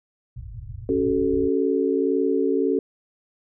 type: low-pass noise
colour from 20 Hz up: white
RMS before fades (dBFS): -36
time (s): 0.36-1.49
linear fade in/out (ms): 10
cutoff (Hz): 130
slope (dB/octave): 96
type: chord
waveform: sine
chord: F# minor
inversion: second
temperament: equal with one note detuned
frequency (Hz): 277.2 / 378.2 / 440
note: C#4 / F#4 / A4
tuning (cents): 0 / +38 / 0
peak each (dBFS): -23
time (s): 0.89-2.79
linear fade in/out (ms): 2
effects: none